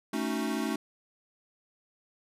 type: chord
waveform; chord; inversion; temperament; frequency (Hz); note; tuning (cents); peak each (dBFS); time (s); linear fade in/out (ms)
square; D# half-diminished seventh; second; equal; 220 / 277.2 / 311.1 / 370; A3 / C#4 / D#4 / F#4; 0 / 0 / 0 / 0; -34 / -35 / -36 / -38; 0.13-0.76; 5
effects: resampled to 32000 Hz